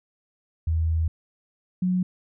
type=tone pair in turn; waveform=sine; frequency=81 / 182.58 Hz; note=E2 / F#3; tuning=-30 / -23 cents; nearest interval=octave + major second; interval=1407 cents; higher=second; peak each=-20 dBFS; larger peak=neither; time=0.67-1.08 / 1.82-2.03 s; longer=first; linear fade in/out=5 ms; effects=none